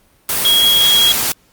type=tone in noise; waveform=sine; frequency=3301 Hz; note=G#7; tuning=11 cents flat; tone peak=-9 dBFS; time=0.45-1.12 s; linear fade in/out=2 ms; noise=white; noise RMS=-17 dBFS; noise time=0.29-1.32 s; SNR=+5 dB; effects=pink hiss -54 dBFS RMS until 1.52 s + Opus 32 kbps